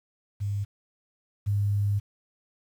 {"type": "tone pair in turn", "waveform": "sine", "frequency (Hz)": [101.3, 101.71], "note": ["G#2", "G#2"], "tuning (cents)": [-43, -36], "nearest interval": "unison", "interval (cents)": 7, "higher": "second", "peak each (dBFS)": [-26, -22], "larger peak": "second", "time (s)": [[0.4, 0.65], [1.46, 2]], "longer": "second", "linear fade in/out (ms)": 20, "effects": ["9-bit"]}